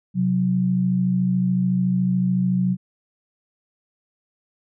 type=tone pair together; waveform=sine; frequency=130.23 / 184 Hz; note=C3 / F#3; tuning=-8 / -9 cents; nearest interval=tritone; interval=599 cents; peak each=-24 / -18 dBFS; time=0.14-2.77 s; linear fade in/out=50 ms; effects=none